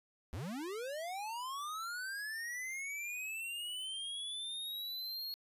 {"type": "linear sweep", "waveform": "square", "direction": "up", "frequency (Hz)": [65.41, 4331], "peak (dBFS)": -40, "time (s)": [0.33, 5.34], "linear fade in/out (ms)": 0, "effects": ["resampled to 32000 Hz"]}